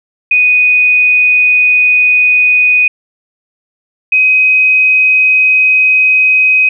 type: tone pair in turn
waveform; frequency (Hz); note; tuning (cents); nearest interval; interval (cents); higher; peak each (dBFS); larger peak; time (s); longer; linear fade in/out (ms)
sine; 2487 / 2520; D#7 / D#7; -1 / +21; unison; 22; second; -5; neither; 0.31-2.88 / 4.12-6.69; neither; 5
effects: none